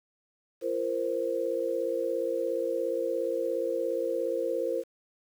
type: chord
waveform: sine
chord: F suspended fourth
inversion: none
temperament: equal with one note detuned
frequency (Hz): 341.6 / 466.2 / 523.3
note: F4 / Bb4 / C5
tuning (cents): -38 / 0 / 0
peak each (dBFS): -34 / -31 / -30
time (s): 0.61-4.84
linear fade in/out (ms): 50
effects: 9-bit